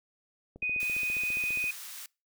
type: click train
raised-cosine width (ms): 2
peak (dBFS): -33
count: 17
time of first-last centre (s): 0.56-1.641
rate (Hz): 14.8
type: tone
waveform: sine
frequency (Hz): 2491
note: D#7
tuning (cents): +1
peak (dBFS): -28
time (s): 0.62-1.71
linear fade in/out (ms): 5
type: high-pass noise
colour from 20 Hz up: white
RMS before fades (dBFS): -43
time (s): 0.8-2.06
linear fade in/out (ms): 2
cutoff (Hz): 1200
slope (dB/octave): 12
effects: noise-tail reverb RT60 0.3 s tail -26 dB re dry